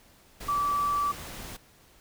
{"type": "tone in noise", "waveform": "sine", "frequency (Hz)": 1157, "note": "D6", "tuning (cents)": -26, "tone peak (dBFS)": -24, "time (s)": [0.48, 1.12], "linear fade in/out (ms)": 10, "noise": "pink", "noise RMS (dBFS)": -41, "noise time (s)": [0.4, 1.57], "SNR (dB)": 14, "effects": ["pink hiss -58 dBFS RMS until 2 s"]}